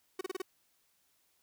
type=tone bursts; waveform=45% pulse; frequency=374.2 Hz; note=F#4; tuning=20 cents sharp; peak=-34 dBFS; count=5; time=0.19-0.419 s; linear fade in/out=5 ms; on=21 ms; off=31 ms; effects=white hiss -73 dBFS RMS until 1.42 s